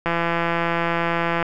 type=click train; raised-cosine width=0.5 ms; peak=-7 dBFS; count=232; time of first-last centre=0.06-1.427 s; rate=169 Hz; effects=none